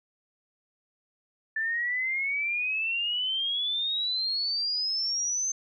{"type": "exponential sweep", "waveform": "sine", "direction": "up", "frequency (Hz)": [1755, 6290], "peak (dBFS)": -26, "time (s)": [1.56, 5.52], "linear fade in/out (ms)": 5, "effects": []}